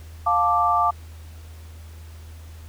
sine chord, D minor, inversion first, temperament just, 704.8 / 881 / 1174.7 Hz, F5 / A5 / D6, +16 / +2 / 0 cents, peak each -22 / -23 / -19 dBFS, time 0.26-0.91 s, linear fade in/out 10 ms, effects added 80 Hz sine -38 dBFS peak until 2.68 s + pink hiss -51 dBFS RMS until 2.68 s

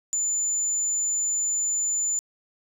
sine tone, 7040 Hz, A8, in tune, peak -21 dBFS, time 0.13-2.19 s, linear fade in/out 0 ms, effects tanh soft clip ceiling -20 dBFS + 9-bit

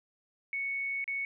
sine tone with dropouts, 2217 Hz, C#7, in tune, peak -31 dBFS, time 0.53-1.25 s, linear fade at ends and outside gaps 1 ms, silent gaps 1.042-1.078 s, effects none

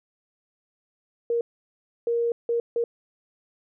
sine tone bursts at uneven times, 469.1 Hz, A#4, 11 cents sharp, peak -21 dBFS, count 4, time 1.3-1.41 / 2.07-2.32 / 2.49-2.6 / 2.76-2.84 s, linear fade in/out 2 ms, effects none

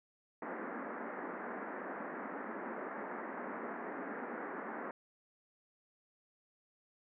pink band-pass noise, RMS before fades -43 dBFS, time 0.42-4.91 s, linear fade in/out 2 ms, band 210 to 1900 Hz, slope 48 dB/octave, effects none

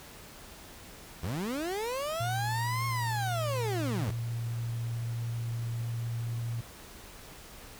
30% pulse linear two-way sweep, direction up then down, 72.8 to 1086 to 72.8 Hz, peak -29 dBFS, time 1.23-4.11 s, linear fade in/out 5 ms, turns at 2.86 s
sine tone, 116.54 Hz, A#2, in tune, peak -31 dBFS, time 2.2-6.61 s, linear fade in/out 5 ms
effects pink hiss -49 dBFS RMS until 7.79 s

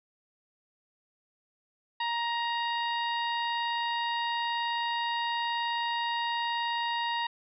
harmonic tone, 939 Hz, A#5, 12 cents sharp, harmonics 1 / 2 / 3 / 4 / 5, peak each -30 / -35 / -38 / -38 / -47 dBFS, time 2-7.27 s, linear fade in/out 5 ms, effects none

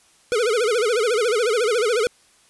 square tone with vibrato, 454.9 Hz, A#4, 42 cents flat, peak -18 dBFS, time 0.32-2.07 s, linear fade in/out 0 ms, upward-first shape sine, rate 14 Hz, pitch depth 170 cents each way, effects white hiss -56 dBFS RMS until 2.49 s + resampled to 24000 Hz

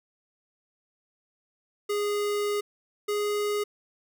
square tone pair in turn, 412.5 / 414.6 Hz, G#4 / G#4, -12 / -3 cents, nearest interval unison, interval 9 cents, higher second, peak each -26 dBFS, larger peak neither, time 1.89-2.61 / 3.08-3.64 s, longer first, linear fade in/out 10 ms, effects none

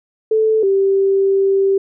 sine tone pair in turn, 438.1 / 390.3 Hz, A4 / G4, -7 / -8 cents, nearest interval major second, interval 201 cents, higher first, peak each -11 dBFS, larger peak neither, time 0.31-0.63 / 0.63-1.78 s, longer second, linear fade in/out 5 ms, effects none

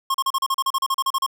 square tone bursts, 1077 Hz, C6, 50 cents sharp, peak -19 dBFS, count 15, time 0.1-1.264 s, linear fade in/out 5 ms, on 44 ms, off 36 ms, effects none

